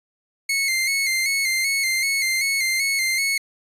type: tone with vibrato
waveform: sawtooth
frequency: 2145 Hz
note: C7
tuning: 42 cents sharp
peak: -16 dBFS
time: 0.49-3.38 s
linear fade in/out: 5 ms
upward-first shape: square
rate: 2.6 Hz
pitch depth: 44 cents each way
effects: resampled to 32000 Hz